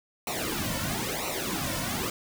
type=noise with flanger; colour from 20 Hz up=pink; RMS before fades=-31 dBFS; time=0.27-2.1 s; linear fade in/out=2 ms; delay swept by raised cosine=0.6 to 2.5 ms; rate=1 Hz; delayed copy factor=-0.85; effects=none